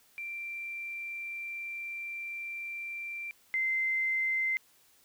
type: tone pair in turn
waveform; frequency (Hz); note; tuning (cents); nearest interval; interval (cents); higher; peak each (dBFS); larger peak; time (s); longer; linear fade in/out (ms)
sine; 2357 / 2076; D7 / C7; +6 / -14; major second; 220; first; -36 / -27; second; 0.18-3.31 / 3.54-4.57; first; 0
effects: white hiss -64 dBFS RMS until 5.04 s